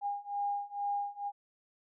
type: beating tone pair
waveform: sine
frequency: 810 / 812.2 Hz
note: G#5 / G#5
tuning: -43 / -39 cents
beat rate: 2.2 Hz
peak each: -36 / -35 dBFS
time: 0.01-1.32 s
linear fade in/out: 50 ms
effects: none